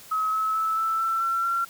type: tone with pitch steps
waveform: sine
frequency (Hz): 1280 / 1294.1 / 1308.4 / 1322.8 / 1337.4 / 1352.2 / 1367.1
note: D#6 / E6 / E6 / E6 / E6 / E6 / F6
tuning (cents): +49 / -32 / -13 / +6 / +25 / +44 / -37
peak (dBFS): -22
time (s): 0.11-1.65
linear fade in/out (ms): 10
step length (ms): 220
effects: white hiss -47 dBFS RMS until 1.69 s